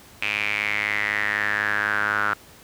sawtooth tone with band-pass filter sweep, 104 Hz, G#2, 3 cents sharp, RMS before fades -24 dBFS, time 0.22-2.34 s, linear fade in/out 0 ms, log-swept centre 2500 to 1400 Hz, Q 7.2, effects pink hiss -48 dBFS RMS until 2.63 s + high-pass 60 Hz 12 dB/octave

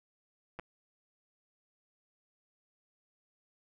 clicks, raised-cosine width 0.5 ms, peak -27 dBFS, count 2, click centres 0.59 / 0.596 s, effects none

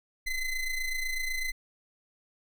square ring-modulated tone, 1016 Hz, B5, 49 cents sharp, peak -27 dBFS, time 0.26-1.52 s, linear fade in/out 10 ms, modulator 1030 Hz, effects none

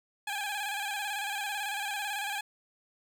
15% pulse tone with vibrato, 817 Hz, G#5, 29 cents flat, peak -26 dBFS, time 0.27-2.41 s, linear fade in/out 5 ms, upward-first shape square, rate 18 Hz, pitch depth 51 cents each way, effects none

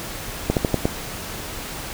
slowing click train, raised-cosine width 2 ms, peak -4 dBFS, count 5, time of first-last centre 0.5-0.855 s, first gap 68 ms, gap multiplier 1.18, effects pink hiss -32 dBFS RMS until 1.93 s

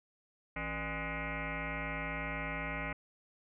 sine tone with frequency modulation, 1036 Hz, C6, 17 cents flat, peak -35 dBFS, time 0.56-2.93 s, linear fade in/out 5 ms, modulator 218 Hz, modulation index 6.2, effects none

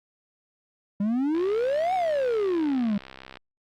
triangle exponential two-way sweep, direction up then down, 196 to 768 to 196 Hz, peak -20 dBFS, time 1-2.98 s, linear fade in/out 5 ms, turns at 1.94 s
click train, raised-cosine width 0.3 ms, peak -25 dBFS, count 134, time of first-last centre 1.35-3.371 s, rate 65.8 Hz
effects Opus 48 kbps

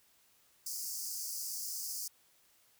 pink high-pass noise, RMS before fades -40 dBFS, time 0.66-2.08 s, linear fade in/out 5 ms, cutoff 4700 Hz, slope 96 dB/octave, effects white hiss -68 dBFS RMS until 2.79 s

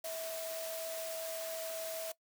sine tone in noise, 650 Hz, E5, 24 cents flat, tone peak -39 dBFS, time 0.04-2.12 s, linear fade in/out 5 ms, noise white, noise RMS -44 dBFS, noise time 0.04-2.12 s, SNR +2 dB, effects noise-tail reverb RT60 0.1 s tail -20 dB re dry + high-pass 400 Hz 12 dB/octave

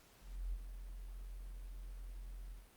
sine tone with ADSR envelope, 43.65 Hz, F1, in tune, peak -36 dBFS, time 0.2-2.69 s, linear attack 330 ms, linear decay 42 ms, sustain -9 dB, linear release 180 ms, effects pink hiss -65 dBFS RMS until 2.76 s + Opus 48 kbps

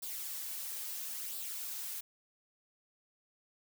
blue noise with flanger, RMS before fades -41 dBFS, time 0.02-2.01 s, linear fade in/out 10 ms, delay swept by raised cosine 0.23 to 3.73 ms, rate 0.74 Hz, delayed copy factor +0.5, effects none

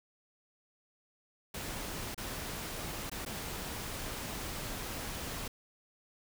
pink noise with dropouts, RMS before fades -40 dBFS, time 1.54-5.48 s, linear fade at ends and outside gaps 5 ms, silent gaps 2.146-2.177 / 3.098-3.115 / 3.251-3.261 s, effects none

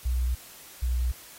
sine tone pair in turn, 61.74 / 61.31 Hz, B1 / B1, 0 / -12 cents, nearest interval unison, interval 12 cents, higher first, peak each -23 dBFS, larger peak neither, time 0.05-0.35 / 0.82-1.12 s, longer neither, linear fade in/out 10 ms, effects white hiss -48 dBFS RMS until 1.38 s + AAC 48 kbps

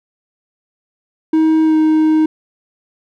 triangle tone with pitch glide, 316.9 to 312.7 Hz, D#4 to D#4, +32 to +9 cents, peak -7 dBFS, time 1.33-2.26 s, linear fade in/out 5 ms, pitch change -23 cents, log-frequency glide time 1.64-1.76 s, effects none

